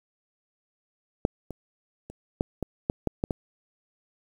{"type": "clicks", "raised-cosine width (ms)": 2, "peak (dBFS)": [-7, -22, -27, -10, -15, -10, -11, -12, -13], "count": 9, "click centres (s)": [1.251, 1.507, 2.1, 2.409, 2.627, 2.899, 3.073, 3.239, 3.308], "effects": ["8-bit"]}